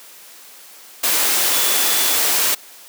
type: tone in noise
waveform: sine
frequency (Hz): 3453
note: A7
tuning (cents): -33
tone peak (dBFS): -27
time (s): 1.53-2.18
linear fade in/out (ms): 10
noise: white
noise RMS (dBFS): -17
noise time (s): 1.03-2.55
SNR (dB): -13
effects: white hiss -42 dBFS RMS until 2.88 s + high-pass 300 Hz 12 dB/octave